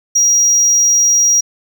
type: tone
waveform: triangle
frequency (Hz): 5720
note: F8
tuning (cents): +41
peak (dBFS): -7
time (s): 0.15-1.41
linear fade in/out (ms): 10
effects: none